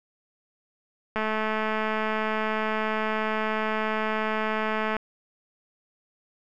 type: click train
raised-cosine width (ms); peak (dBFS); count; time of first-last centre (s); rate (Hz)
0.5; -13; 827; 1.16-4.966; 217
effects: none